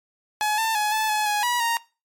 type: tone with pitch steps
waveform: sawtooth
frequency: 847 / 893 / 843 / 870 / 850 / 834 / 969 / 931 Hz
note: G#5 / A5 / G#5 / A5 / G#5 / G#5 / B5 / A#5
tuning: +34 / +25 / +26 / -20 / +40 / +7 / -33 / -2 cents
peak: -17 dBFS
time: 0.41-1.77 s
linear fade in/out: 0 ms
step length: 170 ms
effects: noise-tail reverb RT60 0.3 s tail -21 dB re dry + MP3 64 kbps